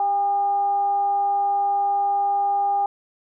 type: tone with frequency modulation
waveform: sine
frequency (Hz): 805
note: G5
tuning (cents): +46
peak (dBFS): -18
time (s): 0-2.86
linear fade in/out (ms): 2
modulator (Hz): 411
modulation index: 0.2
effects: none